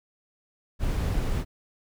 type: noise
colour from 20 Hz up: brown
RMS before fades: -26 dBFS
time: 0.79-1.45 s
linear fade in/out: 50 ms
effects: none